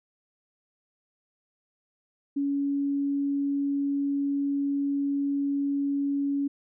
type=tone; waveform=sine; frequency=281.1 Hz; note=C#4; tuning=24 cents sharp; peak=-24 dBFS; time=2.36-6.48 s; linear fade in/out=10 ms; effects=none